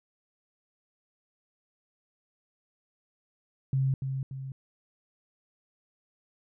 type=tone with echo; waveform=sine; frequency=133.8 Hz; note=C3; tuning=39 cents sharp; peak=-23 dBFS; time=3.73-3.94 s; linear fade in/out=2 ms; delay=290 ms; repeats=2; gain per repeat=-6 dB; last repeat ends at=4.52 s; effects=none